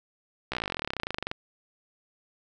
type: slowing click train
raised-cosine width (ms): 0.3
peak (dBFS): -14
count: 30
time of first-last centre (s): 0.52-1.314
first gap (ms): 15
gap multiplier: 1.04
effects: none